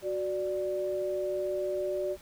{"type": "tone pair together", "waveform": "sine", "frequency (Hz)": [370, 588], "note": ["F#4", "D5"], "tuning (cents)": [0, 2], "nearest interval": "minor sixth", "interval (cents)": 802, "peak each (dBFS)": [-32, -31], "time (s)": [0.02, 2.17], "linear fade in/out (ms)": 50, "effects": ["pink hiss -54 dBFS RMS until 2.21 s"]}